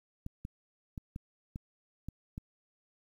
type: clicks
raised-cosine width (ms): 5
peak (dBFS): -27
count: 7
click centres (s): 0.264 / 0.451 / 0.978 / 1.161 / 1.559 / 2.086 / 2.379
effects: 10-bit